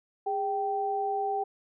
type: tone pair together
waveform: sine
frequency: 408.9 / 779 Hz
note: G#4 / G5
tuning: -27 / -11 cents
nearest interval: major seventh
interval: 1116 cents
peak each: -32 / -28 dBFS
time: 0.26-1.44 s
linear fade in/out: 10 ms
effects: none